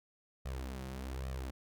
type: tone with flanger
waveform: sawtooth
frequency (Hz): 65.41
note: C2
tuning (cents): 0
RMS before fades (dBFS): -41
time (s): 0.45-1.51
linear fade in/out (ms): 10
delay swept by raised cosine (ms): 1.6 to 5.6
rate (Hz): 1.2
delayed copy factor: +0.75
effects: none